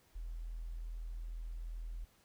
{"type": "tone", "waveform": "sine", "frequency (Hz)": 41.2, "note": "E1", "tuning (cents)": 0, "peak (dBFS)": -40, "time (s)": [0.15, 2.05], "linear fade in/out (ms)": 10, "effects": ["pink hiss -69 dBFS RMS until 2.24 s"]}